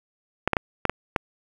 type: clicks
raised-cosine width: 0.5 ms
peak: -5 dBFS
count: 6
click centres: 0.476 / 0.533 / 0.568 / 0.853 / 0.896 / 1.162 s
effects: 7-bit